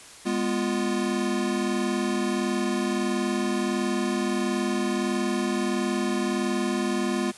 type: chord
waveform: square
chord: F diminished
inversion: first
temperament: equal with one note detuned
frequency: 205.4 / 246.9 / 349.2 Hz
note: Ab3 / Cb4 / F4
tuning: -19 / 0 / 0 cents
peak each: -29 dBFS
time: 0.25-7.32 s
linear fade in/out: 20 ms
effects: white hiss -46 dBFS RMS until 7.37 s + resampled to 24000 Hz